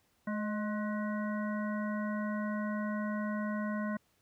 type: harmonic tone with a mistuned harmonic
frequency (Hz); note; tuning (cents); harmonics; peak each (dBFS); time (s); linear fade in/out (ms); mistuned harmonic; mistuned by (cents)
212.1; G#3; +37; 1 / 3 / 5 / 7 / 9; -33 / -41 / -43 / -44 / -47; 0.27-3.97; 5; 3; -40
effects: pink hiss -72 dBFS RMS until 4.21 s + high-pass 60 Hz 12 dB/octave